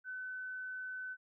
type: tone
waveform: sine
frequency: 1512 Hz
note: F#6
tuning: 37 cents sharp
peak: -40 dBFS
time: 0.04-1.17 s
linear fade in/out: 50 ms
effects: none